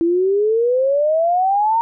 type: exponential sweep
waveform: sine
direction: up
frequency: 329.6 to 932.3 Hz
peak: -13 dBFS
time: 0.01-1.81 s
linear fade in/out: 0 ms
effects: none